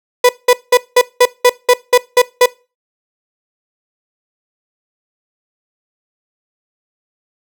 35% pulse tone bursts, 493.9 Hz, B4, in tune, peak -3 dBFS, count 10, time 0.24-2.46 s, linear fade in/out 5 ms, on 51 ms, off 190 ms, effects noise-tail reverb RT60 0.3 s tail -21 dB re dry

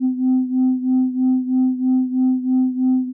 sine beating tone pair, 256 / 259.1 Hz, C4 / C4, -38 / -17 cents, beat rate 3.1 Hz, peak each -15 / -19 dBFS, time 0-3.13 s, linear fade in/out 50 ms, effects tanh soft clip ceiling -10 dBFS

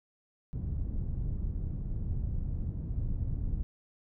pink low-pass noise, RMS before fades -33 dBFS, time 0.53-3.63 s, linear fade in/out 0 ms, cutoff 120 Hz, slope 12 dB/octave, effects none

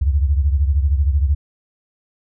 sine beating tone pair, 69.1 / 82.1 Hz, C#2 / E2, -5 / -6 cents, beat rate 13 Hz, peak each -14 / -20 dBFS, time 0.01-1.35 s, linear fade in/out 10 ms, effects none

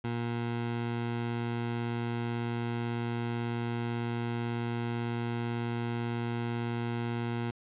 20% pulse tone, 118.1 Hz, A#2, 23 cents sharp, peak -26 dBFS, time 0.04-7.51 s, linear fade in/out 5 ms, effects resampled to 8000 Hz + 10-bit

